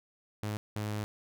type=tone bursts at uneven times; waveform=sawtooth; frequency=105.5 Hz; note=G#2; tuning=28 cents sharp; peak=-29 dBFS; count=2; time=0.43-0.57 / 0.76-1.04 s; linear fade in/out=0 ms; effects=none